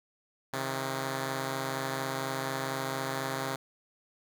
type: tone pair together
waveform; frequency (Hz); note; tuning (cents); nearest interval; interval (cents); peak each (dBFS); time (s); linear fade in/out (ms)
5% pulse; 133.8 / 157.99; C3 / D#3; +39 / +27; minor third; 288; -21 / -28; 0.53-3.56; 5
effects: none